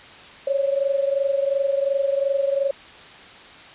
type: tone pair together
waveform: sine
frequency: 547.2 / 570 Hz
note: C#5 / C#5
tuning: -23 / +48 cents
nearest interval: minor second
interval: 71 cents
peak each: -20 / -24 dBFS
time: 0.47-2.71 s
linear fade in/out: 5 ms
effects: white hiss -43 dBFS RMS until 3.74 s + resampled to 8000 Hz